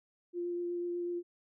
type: tone with vibrato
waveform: sine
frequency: 349.2 Hz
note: F4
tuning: in tune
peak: -33 dBFS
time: 0.33-1.23 s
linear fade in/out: 50 ms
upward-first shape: triangle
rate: 8.1 Hz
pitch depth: 12 cents each way
effects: none